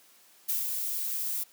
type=noise with ADSR envelope; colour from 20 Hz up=violet; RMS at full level=-28 dBFS; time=0.48-1.44 s; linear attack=17 ms; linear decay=130 ms; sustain=-4 dB; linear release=12 ms; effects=white hiss -59 dBFS RMS until 1.52 s + high-pass 200 Hz 12 dB/octave